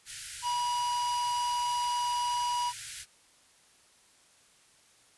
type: band-stop noise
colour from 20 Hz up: white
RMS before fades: -40 dBFS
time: 0.05-3.06 s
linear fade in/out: 50 ms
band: 140 to 1400 Hz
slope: 96 dB/octave
type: harmonic tone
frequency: 970 Hz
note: B5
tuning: 31 cents flat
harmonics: 1 / 3 / 5 / 6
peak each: -28 / -40 / -42 / -47 dBFS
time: 0.42-2.73 s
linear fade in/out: 50 ms
effects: white hiss -62 dBFS RMS until 5.17 s + resampled to 24000 Hz